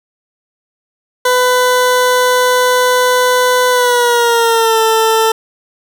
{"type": "tone with pitch glide", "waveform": "20% pulse", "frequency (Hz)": [500, 445.4], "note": ["B4", "A4"], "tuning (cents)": [21, 21], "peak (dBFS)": -4, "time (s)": [1.25, 5.32], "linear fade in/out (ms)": 5, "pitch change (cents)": -200, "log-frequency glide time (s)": [3.7, 4.79], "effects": ["7-bit"]}